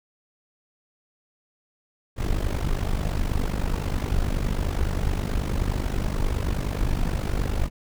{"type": "noise with amplitude modulation", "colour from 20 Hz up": "brown", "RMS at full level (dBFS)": -21, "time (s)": [2.16, 7.7], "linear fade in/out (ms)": 50, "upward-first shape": "sine", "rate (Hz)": 49.5, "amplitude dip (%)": 80, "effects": []}